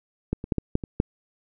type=clicks; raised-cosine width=3 ms; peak=-11 / -20 / -9 / -11 / -8 / -19 / -6 dBFS; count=7; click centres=0.33 / 0.441 / 0.522 / 0.583 / 0.754 / 0.838 / 1.001 s; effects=none